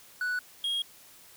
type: tone pair in turn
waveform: triangle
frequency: 1480 / 3268 Hz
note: F#6 / G#7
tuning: 0 / -29 cents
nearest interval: octave + major second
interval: 1371 cents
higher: second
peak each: -26 dBFS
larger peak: neither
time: 0.21-0.39 / 0.64-0.82 s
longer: neither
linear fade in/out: 2 ms
effects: white hiss -54 dBFS RMS until 1.36 s